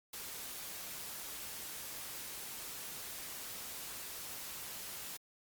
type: noise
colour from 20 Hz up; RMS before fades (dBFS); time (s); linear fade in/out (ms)
white; -45; 0.13-5.17; 5
effects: Opus 48 kbps